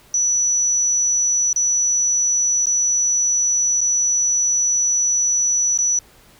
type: tone with dropouts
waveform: sine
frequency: 5920 Hz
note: F#8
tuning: in tune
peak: -15 dBFS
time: 0.14-5.99 s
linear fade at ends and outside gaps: 2 ms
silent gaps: 1.53-1.56 / 2.658-2.668 / 3.808-3.813 / 5.777-5.787 s
effects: pink hiss -50 dBFS RMS until 6.39 s